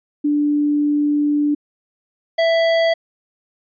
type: tone pair in turn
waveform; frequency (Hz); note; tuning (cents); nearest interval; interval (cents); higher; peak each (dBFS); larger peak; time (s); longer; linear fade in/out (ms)
sine / square; 293.7 / 661.2; D4 / E5; 0 / +5; octave + major second; 1405; second; -14; neither; 0.24-1.55 / 2.38-2.94; first; 10
effects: resampled to 11025 Hz